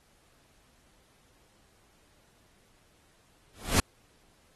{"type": "noise with exponential growth", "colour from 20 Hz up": "pink", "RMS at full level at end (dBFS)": -20, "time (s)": [3.54, 3.8], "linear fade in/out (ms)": 2, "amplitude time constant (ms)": 56, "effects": ["pink hiss -65 dBFS RMS until 4.55 s", "AAC 32 kbps"]}